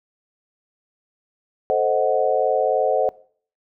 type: chord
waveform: sine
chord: A diminished seventh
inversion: none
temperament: equal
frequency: 440 / 523.3 / 622.3 / 740 Hz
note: A4 / C5 / Eb5 / Gb5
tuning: 0 / 0 / 0 / 0 cents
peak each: -23 / -21 / -22 / -22 dBFS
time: 1.7-3.09 s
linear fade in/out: 0 ms
effects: noise-tail reverb RT60 0.5 s tail -21 dB re dry